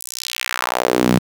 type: tone with high-pass filter sweep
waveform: sawtooth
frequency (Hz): 61.74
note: B1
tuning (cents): 0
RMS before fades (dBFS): -20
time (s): 0-1.19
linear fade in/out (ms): 5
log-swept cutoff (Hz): 9900 to 160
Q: 2.1
effects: 7-bit